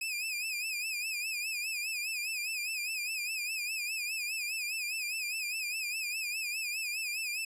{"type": "tone with vibrato", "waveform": "sawtooth", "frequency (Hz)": 2515, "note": "D#7", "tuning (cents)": 18, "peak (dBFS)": -30, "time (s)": [0.01, 7.45], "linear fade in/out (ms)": 5, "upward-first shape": "sine", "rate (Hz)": 4.9, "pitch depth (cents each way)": 100, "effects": ["resampled to 32000 Hz"]}